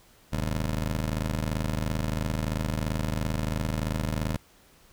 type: ring-modulated tone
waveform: 20% pulse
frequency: 77.78 Hz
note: D#2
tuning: in tune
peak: -19 dBFS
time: 0.32-4.37 s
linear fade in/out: 10 ms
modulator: 27.4 Hz
effects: pink hiss -58 dBFS RMS until 4.92 s